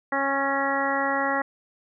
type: harmonic tone with a mistuned harmonic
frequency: 275 Hz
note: C#4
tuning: 14 cents flat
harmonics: 1 / 2 / 3 / 4 / 5 / 6 / 7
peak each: -31 / -29 / -28 / -30 / -31 / -32 / -29 dBFS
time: 0.12-1.42 s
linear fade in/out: 5 ms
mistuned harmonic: 6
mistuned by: +23 cents
effects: none